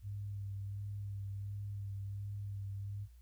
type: tone with vibrato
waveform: sine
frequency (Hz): 100.3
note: G2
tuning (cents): +40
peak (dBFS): -39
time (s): 0.02-3.08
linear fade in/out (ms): 50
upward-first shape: sine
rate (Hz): 1.4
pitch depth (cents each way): 24
effects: added 60 Hz sine -55 dBFS peak until 3.21 s + white hiss -75 dBFS RMS until 3.21 s